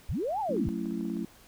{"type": "linear two-way sweep", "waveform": "sine", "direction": "up then down", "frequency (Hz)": [34.65, 894, 34.65], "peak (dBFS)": -28, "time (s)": [0.09, 0.69], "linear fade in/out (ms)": 0, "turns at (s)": 0.4}
{"type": "chord", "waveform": "sine", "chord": "F# minor seventh", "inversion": "none", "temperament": "just", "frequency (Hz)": [185, 222, 277.5, 333], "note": ["F#3", "A3", "C#4", "E4"], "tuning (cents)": [0, 16, 2, 18], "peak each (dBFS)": [-36, -34, -38, -36], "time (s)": [0.49, 1.25], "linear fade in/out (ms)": 5}
{"type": "clicks", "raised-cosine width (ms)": 1, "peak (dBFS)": -38, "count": 8, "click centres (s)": [0.567, 0.689, 0.857, 0.909, 1.009, 1.053, 1.099, 1.168]}
{"effects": ["pink hiss -56 dBFS RMS until 1.47 s"]}